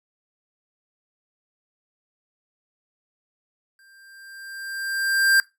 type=tone with exponential growth; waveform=square; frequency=1585 Hz; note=G6; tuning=19 cents sharp; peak=-14 dBFS; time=3.79-5.4 s; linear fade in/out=1 ms; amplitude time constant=350 ms; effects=noise-tail reverb RT60 0.2 s tail -20 dB re dry